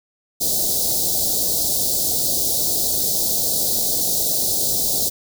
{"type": "band-stop noise", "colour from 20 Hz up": "white", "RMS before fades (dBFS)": -20, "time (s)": [0.4, 5.1], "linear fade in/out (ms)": 20, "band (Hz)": [740, 3900], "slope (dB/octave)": 48, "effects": []}